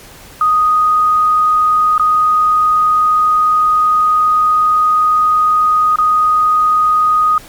sine tone with dropouts, 1244 Hz, D#6, 1 cent flat, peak -8 dBFS, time 0.41-7.38 s, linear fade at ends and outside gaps 2 ms, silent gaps 1.98-1.996 / 5.959-5.985 s, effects pink hiss -37 dBFS RMS until 7.48 s + MP3 96 kbps

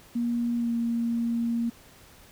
sine tone with pitch glide, 237.1 to 233.4 Hz, A#3 to A#3, +30 to +2 cents, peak -24 dBFS, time 0.15-1.7 s, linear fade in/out 10 ms, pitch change -28 cents, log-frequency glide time 0.56-0.71 s, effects pink hiss -53 dBFS RMS until 2.31 s

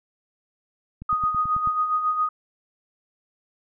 click train, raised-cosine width 5 ms, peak -24 dBFS, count 7, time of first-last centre 1.02-1.674 s, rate 9.18 Hz
sine tone with tremolo, 1244.5 Hz, D#6, in tune, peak -18 dBFS, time 1.09-2.29 s, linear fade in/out 5 ms, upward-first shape sine, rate 7.3 Hz, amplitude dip 55%
effects none

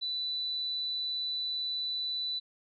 sine tone, 3979 Hz, B7, 12 cents sharp, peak -31 dBFS, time 0.01-2.4 s, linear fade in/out 20 ms, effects none

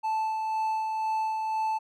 triangle tone with tremolo, 877 Hz, A5, 6 cents flat, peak -23 dBFS, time 0.03-1.79 s, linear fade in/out 20 ms, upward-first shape sine, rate 2 Hz, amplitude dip 30%, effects none

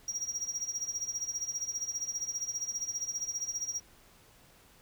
triangle tone with tremolo, 5690 Hz, F8, 31 cents sharp, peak -29 dBFS, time 0.08-3.8 s, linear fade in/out 2 ms, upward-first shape sine, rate 15 Hz, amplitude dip 80%, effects pink hiss -60 dBFS RMS until 4.81 s

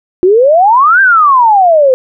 sine exponential two-way sweep, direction up then down, 349.2 to 1607 to 501 Hz, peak -3 dBFS, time 0.23-1.94 s, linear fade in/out 0 ms, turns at 1.01 s, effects none

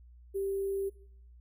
sine tone with sample-and-hold, 392 Hz, G4, in tune, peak -30 dBFS, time 0.34-0.9 s, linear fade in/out 20 ms, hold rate 11025 Hz, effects noise-tail reverb RT60 0.7 s tail -21 dB re dry + added 60 Hz sine -52 dBFS peak until 1.4 s

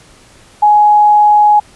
sine tone, 837 Hz, G#5, 13 cents sharp, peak -4 dBFS, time 0.62-1.6 s, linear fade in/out 10 ms, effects pink hiss -43 dBFS RMS until 1.75 s + resampled to 24000 Hz

